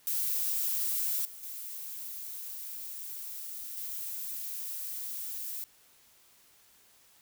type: noise with level steps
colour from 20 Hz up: violet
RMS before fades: -31 / -47 / -41 / -38 dBFS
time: 0.07-5.64 s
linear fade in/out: 0 ms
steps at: 1.25 / 1.43 / 3.77 s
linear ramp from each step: 2 ms
effects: white hiss -62 dBFS RMS until 7.21 s